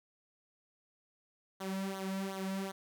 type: tone with flanger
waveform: sawtooth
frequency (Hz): 192.5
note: G3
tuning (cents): -31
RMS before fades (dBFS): -38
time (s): 1.6-2.72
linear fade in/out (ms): 10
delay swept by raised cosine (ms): 0.39 to 2.79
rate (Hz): 2.7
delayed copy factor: -0.75
effects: none